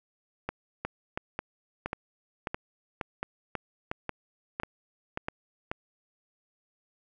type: two click trains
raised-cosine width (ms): 0.5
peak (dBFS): -16 / -16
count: 8 / 10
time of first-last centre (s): 0.49-5.285 / 0.85-5.715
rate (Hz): 1.46 / 1.85
effects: none